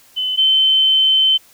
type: tone pair in turn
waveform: sine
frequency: 3031 / 3077 Hz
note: F#7 / G7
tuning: +41 / -33 cents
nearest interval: unison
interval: 26 cents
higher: second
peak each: -17 / -10 dBFS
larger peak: second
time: 0.16-0.37 / 0.37-1.38 s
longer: second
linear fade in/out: 20 ms
effects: white hiss -49 dBFS RMS until 1.53 s